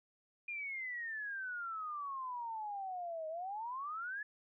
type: exponential two-way sweep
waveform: sine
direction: down then up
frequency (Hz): 2438 to 622.3 to 1734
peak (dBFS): -39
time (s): 0.48-4.23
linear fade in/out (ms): 5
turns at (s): 3.28
effects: none